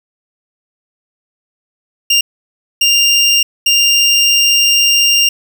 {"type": "tone bursts at uneven times", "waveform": "25% pulse", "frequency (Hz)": 2794, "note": "F7", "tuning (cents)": 0, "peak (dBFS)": -4, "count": 3, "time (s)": [[2.1, 2.21], [2.81, 3.43], [3.66, 5.29]], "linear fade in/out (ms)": 5, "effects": []}